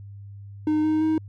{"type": "tone with pitch steps", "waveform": "triangle", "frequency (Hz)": [306.5, 310.6, 314.8], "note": ["D#4", "D#4", "D#4"], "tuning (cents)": [-26, -3, 20], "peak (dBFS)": -17, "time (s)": [0.67, 1.18], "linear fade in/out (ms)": 2, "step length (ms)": 170, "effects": ["added 100 Hz sine -38 dBFS peak until 1.28 s"]}